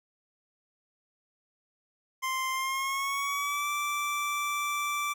25% pulse tone with pitch glide, 1046.5 to 1167.9 Hz, C6 to D6, 0 to -10 cents, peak -25 dBFS, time 2.22-5.14 s, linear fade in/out 20 ms, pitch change +190 cents, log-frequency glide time 2.51-3.69 s, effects none

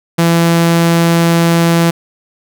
sawtooth tone, 168.1 Hz, E3, 34 cents sharp, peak -4 dBFS, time 0.18-1.91 s, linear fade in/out 10 ms, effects none

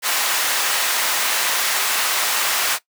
pink high-pass noise, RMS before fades -20 dBFS, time 0.02-2.79 s, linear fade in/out 50 ms, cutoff 1000 Hz, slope 12 dB/octave, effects noise-tail reverb RT60 0.1 s tail -17 dB re dry

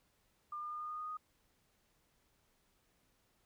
sine tone with pitch steps, 1200 / 1207 / 1213.9 / 1221 / 1228 / 1235.2 / 1242.3 Hz, D6 / D6 / D#6 / D#6 / D#6 / D#6 / D#6, +37 / +47 / -43 / -33 / -23 / -13 / -3 cents, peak -40 dBFS, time 0.52-1.171 s, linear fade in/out 5 ms, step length 93 ms, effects pink hiss -75 dBFS RMS until 3.45 s

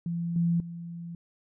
sine tone with level steps, 170 Hz, F3, 46 cents flat, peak -28 / -22 / -36 dBFS, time 0.06-1.15 s, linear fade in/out 2 ms, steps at 0.36 / 0.6 s, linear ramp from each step 2 ms, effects none

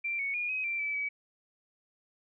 sine tone with pitch steps, 2358 / 2221 / 2432 / 2530 / 2354 / 2308 / 2279 Hz, D7 / C#7 / D#7 / D#7 / D7 / D7 / C#7, +6 / +3 / -40 / +28 / +3 / -31 / +47 cents, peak -30 dBFS, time 0.04-1.09 s, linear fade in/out 10 ms, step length 150 ms, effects none

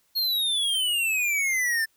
square exponential sweep, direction down, 4310 to 1760 Hz, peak -23 dBFS, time 0.15-1.86 s, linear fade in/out 20 ms, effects white hiss -67 dBFS RMS until 1.96 s

